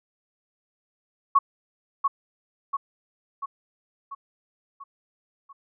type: tone with echo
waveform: sine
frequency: 1108.7 Hz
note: C#6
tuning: in tune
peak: -13 dBFS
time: 1.35-1.39 s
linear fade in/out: 10 ms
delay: 690 ms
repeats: 6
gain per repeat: -5 dB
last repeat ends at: 5.53 s
effects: none